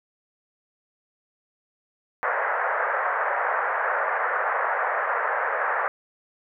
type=band-pass noise; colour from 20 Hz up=white; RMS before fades=-25 dBFS; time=2.23-5.88 s; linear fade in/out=0 ms; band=490 to 1800 Hz; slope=48 dB/octave; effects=none